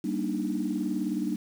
sine chord, Eb major seventh, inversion first, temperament just, 194.45 / 233.3 / 291.7 / 311.1 Hz, G3 / Bb3 / D4 / Eb4, -14 / +2 / -12 / 0 cents, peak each -32 dBFS, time 0.04-1.36 s, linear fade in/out 5 ms, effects tanh soft clip ceiling -16 dBFS + 8-bit

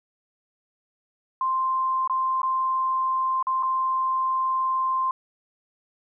sine tone with dropouts, 1046.5 Hz, C6, in tune, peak -21 dBFS, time 1.41-5.11 s, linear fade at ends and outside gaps 2 ms, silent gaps 2.076-2.097 / 2.418-2.431 / 3.427-3.469 / 3.627-3.631 s, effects none

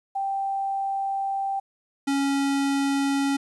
sine / square tone pair in turn, 784 / 277.3 Hz, G5 / C#4, 0 / +1 cents, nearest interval octave + tritone, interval 1799 cents, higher first, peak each -24 / -22 dBFS, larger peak second, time 0.15-1.6 / 2.07-3.37 s, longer first, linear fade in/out 10 ms, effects resampled to 24000 Hz + 10-bit

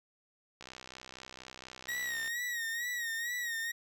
click train, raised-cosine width 0.2 ms, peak -29 dBFS, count 108, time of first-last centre 0.61-2.277 s, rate 64.2 Hz
40% pulse tone with vibrato, 1885 Hz, A#6, 19 cents sharp, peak -33 dBFS, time 1.88-3.72 s, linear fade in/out 10 ms, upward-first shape sine, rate 2.2 Hz, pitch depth 69 cents each way
effects none

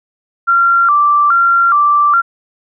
sine tone with vibrato, 1270 Hz, D#6, 35 cents sharp, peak -7 dBFS, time 0.47-2.22 s, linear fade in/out 20 ms, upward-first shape square, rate 1.2 Hz, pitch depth 140 cents each way, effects none

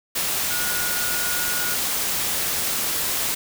sine tone in noise, 1445 Hz, F#6, 41 cents flat, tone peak -29 dBFS, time 0.5-1.75 s, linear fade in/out 10 ms, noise white, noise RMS -24 dBFS, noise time 0.15-3.35 s, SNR -8 dB, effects none

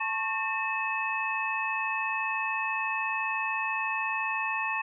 sine tone cluster, 882 / 1096 / 1809 / 2588 Hz, A5 / C#6 / A6 / E7, +4 / -20 / +48 / -32 cents, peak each -34 / -34 / -34 / -31 dBFS, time 0-4.82 s, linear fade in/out 10 ms, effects none

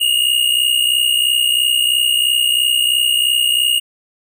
square tone pair together, 2825 / 2888 Hz, F7 / F#7, +19 / -43 cents, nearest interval unison, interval 38 cents, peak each -16 dBFS, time 0-3.8 s, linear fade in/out 20 ms, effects none

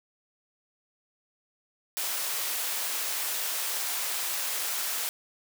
white high-pass noise, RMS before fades -31 dBFS, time 1.97-5.09 s, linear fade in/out 0 ms, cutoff 550 Hz, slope 12 dB/octave, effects none

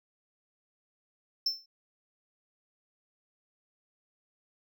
triangle tone with exponential decay, 5330 Hz, E8, 18 cents sharp, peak -22 dBFS, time 1.46-1.66 s, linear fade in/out 5 ms, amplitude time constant 42 ms, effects none

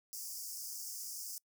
pink high-pass noise, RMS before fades -44 dBFS, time 0.13-1.38 s, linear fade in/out 0 ms, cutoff 4900 Hz, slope 96 dB/octave, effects noise-tail reverb RT60 0.1 s tail -25 dB re dry

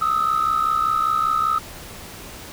sine tone pair together, 1244.5 / 1309.6 Hz, D#6 / E6, 0 / -12 cents, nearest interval minor second, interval 88 cents, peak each -19 dBFS, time 0.01-1.59 s, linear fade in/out 10 ms, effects tanh soft clip ceiling -12 dBFS + pink hiss -38 dBFS RMS until 2.52 s

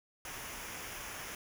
pink noise with comb filter, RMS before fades -44 dBFS, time 0.25-1.35 s, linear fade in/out 2 ms, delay 0.24 ms, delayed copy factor -0.6, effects none

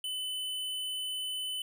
square tone, 3016 Hz, F#7, 32 cents sharp, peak -34 dBFS, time 0.04-1.62 s, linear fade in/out 2 ms, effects none

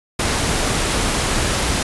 pink noise, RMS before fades -19 dBFS, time 0.19-1.83 s, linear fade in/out 5 ms, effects resampled to 24000 Hz

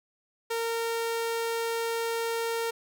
sawtooth tone, 459.9 Hz, A#4, 23 cents flat, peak -24 dBFS, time 0.5-2.71 s, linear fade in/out 10 ms, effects none

